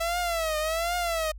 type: tone with vibrato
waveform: sawtooth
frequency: 659.3 Hz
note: E5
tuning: in tune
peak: -22 dBFS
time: 0-1.32 s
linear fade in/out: 10 ms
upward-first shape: triangle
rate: 1.3 Hz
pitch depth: 140 cents each way
effects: added 50 Hz sine -39 dBFS peak until 1.38 s